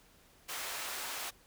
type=high-pass noise; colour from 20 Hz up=pink; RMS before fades=-40 dBFS; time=0.48-1.31 s; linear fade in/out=20 ms; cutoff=810 Hz; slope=12 dB/octave; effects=pink hiss -63 dBFS RMS until 1.46 s